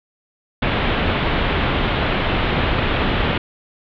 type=low-pass noise; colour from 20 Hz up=pink; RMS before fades=-19 dBFS; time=0.62-3.38 s; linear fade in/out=5 ms; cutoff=3600 Hz; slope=48 dB/octave; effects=none